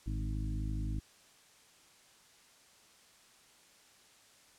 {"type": "harmonic tone with a mistuned harmonic", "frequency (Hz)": 51.91, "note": "G#1", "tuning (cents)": 0, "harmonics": [1, 2, 3, 4, 5, 6], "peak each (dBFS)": [-35, -39, -45, -47, -47, -47], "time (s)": [0.06, 1], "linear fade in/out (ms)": 10, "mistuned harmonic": 2, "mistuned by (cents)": 53, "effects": ["white hiss -62 dBFS RMS until 4.58 s", "low-pass 9000 Hz 12 dB/octave"]}